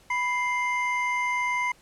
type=tone pair together; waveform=triangle; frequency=987.8 / 2093 Hz; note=B5 / C7; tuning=0 / 0 cents; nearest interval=octave + minor second; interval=1300 cents; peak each=-25 dBFS; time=0.1-1.72 s; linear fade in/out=5 ms; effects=pink hiss -57 dBFS RMS until 1.81 s + low-pass 11000 Hz 12 dB/octave